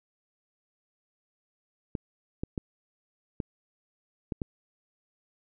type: clicks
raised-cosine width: 3 ms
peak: -18 dBFS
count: 6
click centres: 1.952 / 2.435 / 2.578 / 3.402 / 4.322 / 4.418 s
effects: none